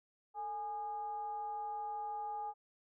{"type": "tone with frequency modulation", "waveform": "sine", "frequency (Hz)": 830.6, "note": "G#5", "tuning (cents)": 0, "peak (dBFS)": -38, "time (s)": [0.34, 2.54], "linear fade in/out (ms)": 50, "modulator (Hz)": 387, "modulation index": 0.37, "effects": []}